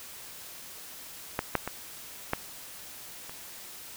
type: clicks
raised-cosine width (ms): 0.5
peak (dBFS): -12 / -9 / -17 / -11 / -27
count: 5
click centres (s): 1.391 / 1.553 / 1.676 / 2.334 / 3.295
effects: white hiss -45 dBFS RMS until 3.96 s